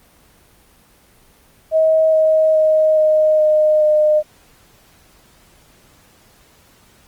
sine tone with pitch steps, 636 / 630.5 / 625.1 / 619.7 / 614.3 / 609 Hz, D#5 / D#5 / D#5 / D#5 / D#5 / D#5, +38 / +23 / +8 / -7 / -22 / -37 cents, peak -10 dBFS, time 1.71-4.23 s, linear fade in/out 50 ms, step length 420 ms, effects pink hiss -51 dBFS RMS until 7.07 s + Opus 24 kbps

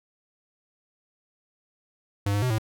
square tone with pitch steps, 100.7 / 102.4 / 126.7 / 110 Hz, G2 / G#2 / B2 / A2, +47 / -24 / +45 / 0 cents, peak -23 dBFS, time 2.26-2.584 s, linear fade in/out 5 ms, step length 81 ms, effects none

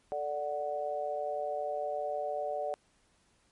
sine chord, D major, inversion second, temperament equal, 440 / 587.3 / 740 Hz, A4 / D5 / F#5, 0 / 0 / 0 cents, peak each -40 / -34 / -36 dBFS, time 0.12-2.74 s, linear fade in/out 0 ms, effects pink hiss -69 dBFS RMS until 3.51 s + MP3 48 kbps

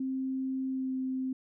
sine tone with pitch glide, 263.4 to 260.5 Hz, C4 to C4, +12 to -7 cents, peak -30 dBFS, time 0-1.33 s, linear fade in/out 5 ms, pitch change -19 cents, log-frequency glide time 0.68-0.95 s, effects none

